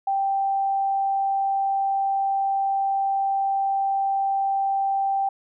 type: tone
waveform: sine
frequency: 784 Hz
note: G5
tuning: in tune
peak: -20 dBFS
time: 0.07-5.29 s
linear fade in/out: 5 ms
effects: none

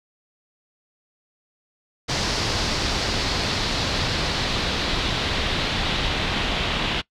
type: noise with low-pass filter sweep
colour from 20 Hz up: pink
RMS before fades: -24 dBFS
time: 2.08-7.02 s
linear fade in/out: 20 ms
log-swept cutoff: 5100 to 3300 Hz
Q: 2.3
effects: noise-tail reverb RT60 0.1 s tail -21 dB re dry

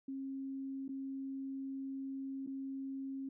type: tone with dropouts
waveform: sine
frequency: 270 Hz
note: C#4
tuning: 45 cents flat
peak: -39 dBFS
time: 0.08-3.29 s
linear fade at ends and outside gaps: 5 ms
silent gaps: 0.881-0.89 / 2.465-2.472 s
effects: none

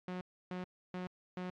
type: tone bursts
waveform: sawtooth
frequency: 181.9 Hz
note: F#3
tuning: 29 cents flat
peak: -35 dBFS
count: 4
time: 0.08-1.5 s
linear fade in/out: 2 ms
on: 130 ms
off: 300 ms
effects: low-pass 3000 Hz 12 dB/octave + AAC 48 kbps

